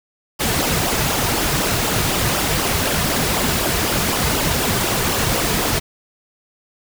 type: noise with flanger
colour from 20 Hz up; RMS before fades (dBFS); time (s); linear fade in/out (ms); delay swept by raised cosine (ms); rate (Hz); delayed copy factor
pink; -19; 0.39-5.8; 20; 0.47 to 3.77; 4; -0.6
effects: none